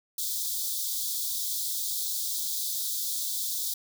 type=high-pass noise; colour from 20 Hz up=white; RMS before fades=-31 dBFS; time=0.18-3.74 s; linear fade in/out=5 ms; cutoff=3400 Hz; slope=96 dB/octave; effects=none